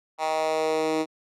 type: tone with high-pass filter sweep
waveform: 10% pulse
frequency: 157.7 Hz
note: D#3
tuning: 24 cents sharp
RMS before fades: -25 dBFS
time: 0.18-1.06 s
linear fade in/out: 50 ms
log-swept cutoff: 800 to 320 Hz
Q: 2.7
effects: low-pass 8000 Hz 12 dB/octave + Opus 48 kbps